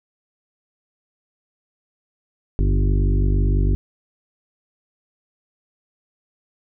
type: harmonic tone with a mistuned harmonic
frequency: 49 Hz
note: G1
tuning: in tune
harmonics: 1 / 2 / 3 / 5 / 6 / 7 / 8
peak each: -16 / -22 / -26 / -30 / -32 / -33 / -34 dBFS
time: 2.59-3.75 s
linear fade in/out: 0 ms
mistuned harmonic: 2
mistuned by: -52 cents
effects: none